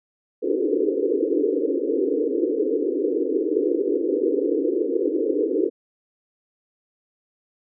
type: band-pass noise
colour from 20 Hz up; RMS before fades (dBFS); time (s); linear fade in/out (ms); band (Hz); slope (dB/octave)
white; -22; 0.42-5.7; 20; 280 to 490; 96
effects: none